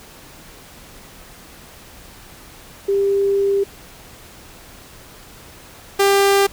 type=tone pair in turn; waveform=sine / sawtooth; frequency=396.8 / 396.8 Hz; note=G4 / G4; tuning=+21 / +21 cents; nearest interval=unison; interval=0 cents; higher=neither; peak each=-14 / -8 dBFS; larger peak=second; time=2.88-3.64 / 5.99-6.47 s; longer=first; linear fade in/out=10 ms; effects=pink hiss -42 dBFS RMS until 6.52 s